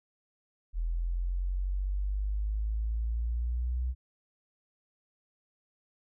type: exponential sweep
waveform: sine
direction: up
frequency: 41.2 to 63.1 Hz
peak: -28 dBFS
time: 0.73-3.95 s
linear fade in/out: 50 ms
effects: none